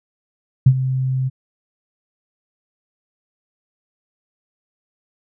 sine tone with ADSR envelope, 130.6 Hz, C3, 3 cents flat, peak -4 dBFS, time 0.66-1.3 s, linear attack 7 ms, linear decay 64 ms, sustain -13 dB, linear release 27 ms, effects none

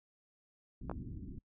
pink low-pass noise, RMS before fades -45 dBFS, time 0.81-1.39 s, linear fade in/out 5 ms, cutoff 330 Hz, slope 48 dB/octave
clicks, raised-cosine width 1 ms, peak -25 dBFS, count 2, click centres 0.897 / 0.914 s
effects noise-tail reverb RT60 0.1 s tail -26 dB re dry

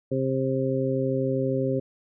harmonic tone, 132.5 Hz, C3, 22 cents sharp, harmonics 1 / 2 / 3 / 4, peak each -28 / -28 / -28 / -28 dBFS, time 0.11-1.8 s, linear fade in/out 10 ms, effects none

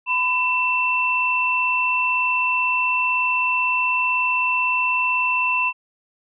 sine tone pair together, 1002.1 / 2681 Hz, B5 / E7, +25 / +29 cents, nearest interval octave + perfect fourth, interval 1704 cents, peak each -22 / -19 dBFS, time 0.06-5.73 s, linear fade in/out 50 ms, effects none

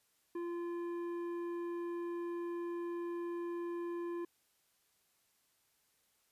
sine tone with tanh clipping, 344.6 Hz, F4, 23 cents flat, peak -39 dBFS, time 0.35-4.25 s, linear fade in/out 5 ms, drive 10 dB, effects white hiss -75 dBFS RMS until 6.31 s + resampled to 32000 Hz

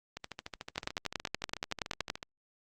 two click trains, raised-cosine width 0.2 ms, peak -14 / -22 dBFS, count 15 / 29, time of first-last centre 0.78-2.101 / 0.17-2.229 s, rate 10.6 / 13.6 Hz, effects Opus 48 kbps

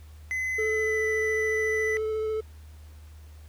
triangle tone with pitch glide, 2032 to 1991.3 Hz, B6 to B6, +49 to +14 cents, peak -25 dBFS, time 0.31-1.97 s, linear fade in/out 0 ms, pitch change -35 cents, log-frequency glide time 0.55-1.03 s
triangle tone with vibrato, 435.6 Hz, A4, 17 cents flat, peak -24 dBFS, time 0.58-2.41 s, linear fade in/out 10 ms, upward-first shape triangle, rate 14 Hz, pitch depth 14 cents each way
effects added 76 Hz sine -44 dBFS peak until 3.48 s + pink hiss -59 dBFS RMS until 3.48 s

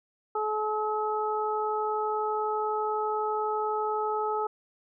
harmonic tone, 428 Hz, A4, 48 cents flat, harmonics 1 / 2 / 3, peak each -30 / -30 / -32 dBFS, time 0.35-4.47 s, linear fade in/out 5 ms, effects none

